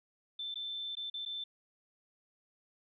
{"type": "tone with dropouts", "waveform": "sine", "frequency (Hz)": 3541, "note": "A7", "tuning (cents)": 10, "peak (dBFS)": -37, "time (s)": [0.39, 1.44], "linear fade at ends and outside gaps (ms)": 5, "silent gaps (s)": [[0.543, 0.556], [0.953, 0.969], [1.1, 1.14], [1.252, 1.26]], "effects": []}